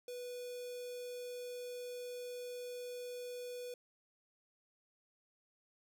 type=tone with notch filter; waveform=square; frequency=492 Hz; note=B4; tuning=7 cents flat; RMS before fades=-45 dBFS; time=0.08-3.74 s; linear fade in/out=2 ms; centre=1600 Hz; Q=1.1; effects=none